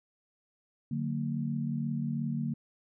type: chord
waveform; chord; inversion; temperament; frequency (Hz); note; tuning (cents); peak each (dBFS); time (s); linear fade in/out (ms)
sine; D augmented; none; just; 146.83 / 183.54 / 229.4; D3 / F#3 / A#3; 0 / -14 / -28; -33 / -38 / -33; 0.91-2.54; 5
effects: none